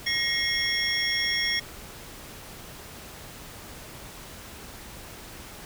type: tone cluster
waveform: triangle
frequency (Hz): 1876 / 2153 / 3328 / 5540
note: A#6 / C7 / G#7 / F8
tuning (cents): +11 / +49 / +3 / -15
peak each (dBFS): -28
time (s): 0.06-1.6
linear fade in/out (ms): 10
effects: pink hiss -43 dBFS RMS until 5.65 s